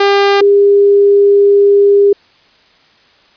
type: tone pair in turn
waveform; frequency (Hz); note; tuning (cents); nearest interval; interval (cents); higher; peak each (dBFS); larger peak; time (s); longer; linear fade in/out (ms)
sawtooth / sine; 400 / 403; G4 / G4; +35 / +48; unison; 13; second; -3 / -4; first; 0-0.41 / 0.41-2.13; second; 5
effects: white hiss -48 dBFS RMS until 3.36 s + resampled to 11025 Hz